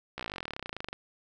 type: slowing click train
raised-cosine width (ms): 0.3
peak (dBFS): -20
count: 29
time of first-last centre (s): 0.18-0.93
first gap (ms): 15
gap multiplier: 1.04
effects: none